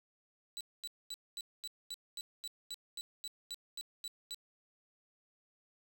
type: tone bursts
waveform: 35% pulse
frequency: 3951 Hz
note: B7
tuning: in tune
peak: -38 dBFS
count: 15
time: 0.57-4.345 s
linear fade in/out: 0 ms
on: 37 ms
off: 230 ms
effects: none